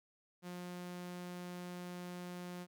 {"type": "tone", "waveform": "sawtooth", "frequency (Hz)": 178, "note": "F3", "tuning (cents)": 33, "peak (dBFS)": -40, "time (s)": [0.42, 2.67], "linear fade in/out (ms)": 50, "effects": []}